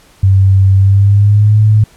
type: tone with pitch glide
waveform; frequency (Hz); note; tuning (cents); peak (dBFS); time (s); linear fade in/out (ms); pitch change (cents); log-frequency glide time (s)
sine; 96.5 to 107.07; G2 to A2; -27 to -47; -4; 0.23-1.84; 5; +180; 0.76-1.61
effects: pink hiss -45 dBFS RMS until 1.96 s + low-pass 12000 Hz 12 dB/octave